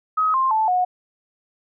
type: tone with pitch steps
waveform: sine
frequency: 1268 / 1054 / 876.1 / 728.3 Hz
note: D#6 / C6 / A5 / F#5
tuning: +32 / +12 / -8 / -28 cents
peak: -16 dBFS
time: 0.17-0.85 s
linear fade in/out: 10 ms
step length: 170 ms
effects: none